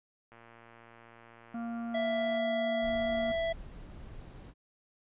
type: click train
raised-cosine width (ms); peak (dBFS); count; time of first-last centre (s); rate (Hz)
0.5; -39; 239; 0.32-2.372; 116
type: harmonic tone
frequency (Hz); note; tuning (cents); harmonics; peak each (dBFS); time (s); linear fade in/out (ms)
233.1; A#3; 0; 1 / 3 / 5 / 6; -35 / -44 / -53 / -51; 1.54-3.32; 5
type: tone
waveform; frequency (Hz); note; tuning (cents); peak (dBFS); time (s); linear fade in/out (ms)
square; 662; E5; +7; -30; 1.94-3.53; 10
type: noise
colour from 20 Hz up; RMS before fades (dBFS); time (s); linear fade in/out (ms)
brown; -46; 2.81-4.54; 50
effects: resampled to 8000 Hz